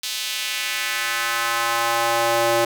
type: tone with high-pass filter sweep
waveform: square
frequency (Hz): 116.54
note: A#2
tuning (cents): 0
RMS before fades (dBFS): -22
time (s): 0.03-2.65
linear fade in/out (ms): 5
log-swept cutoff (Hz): 3800 to 490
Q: 1.5
effects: none